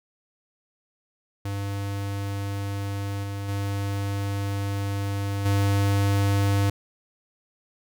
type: tone with level steps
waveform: square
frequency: 99.8 Hz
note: G2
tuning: 32 cents sharp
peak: -28 / -30 / -26 / -20 dBFS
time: 1.45-6.7 s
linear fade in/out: 5 ms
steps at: 3.23 / 3.48 / 5.45 s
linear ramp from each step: 10 ms
effects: none